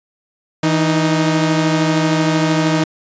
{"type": "tone pair together", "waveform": "sawtooth", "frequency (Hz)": [161.6, 310.2], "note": ["E3", "D#4"], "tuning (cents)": [-34, -5], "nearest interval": "major seventh", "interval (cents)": 1129, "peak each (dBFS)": -12, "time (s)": [0.63, 2.84], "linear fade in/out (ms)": 5, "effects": ["resampled to 16000 Hz"]}